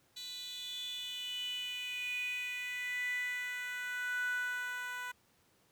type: tone with high-pass filter sweep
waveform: 10% pulse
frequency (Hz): 495.2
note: B4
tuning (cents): +5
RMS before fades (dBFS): -39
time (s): 0.16-5.12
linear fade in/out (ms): 10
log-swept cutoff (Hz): 4100 to 1200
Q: 8.6
effects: pink hiss -70 dBFS RMS until 5.71 s + high-pass 80 Hz 12 dB/octave